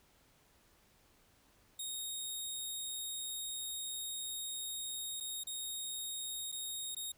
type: tone with dropouts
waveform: 15% pulse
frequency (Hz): 3729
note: A#7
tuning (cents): 0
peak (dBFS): -32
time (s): 1.79-7.12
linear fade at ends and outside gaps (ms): 5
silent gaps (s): 5.202-5.206 / 5.436-5.469 / 6.518-6.524 / 6.949-6.965
effects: pink hiss -68 dBFS RMS until 7.17 s